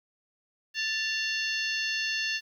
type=harmonic tone with a mistuned harmonic; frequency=880 Hz; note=A5; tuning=in tune; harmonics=2 / 3 / 4 / 5 / 6 / 7; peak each=-32 / -32 / -38 / -35 / -39 / -41 dBFS; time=0.74-2.41 s; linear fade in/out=50 ms; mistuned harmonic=3; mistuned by=+75 cents; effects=10-bit